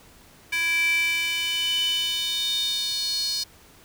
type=tone with high-pass filter sweep; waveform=square; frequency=332.6 Hz; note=E4; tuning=16 cents sharp; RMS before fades=-25 dBFS; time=0.52-3.44 s; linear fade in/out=10 ms; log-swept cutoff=2100 to 4600 Hz; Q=7.7; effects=pink hiss -52 dBFS RMS until 3.84 s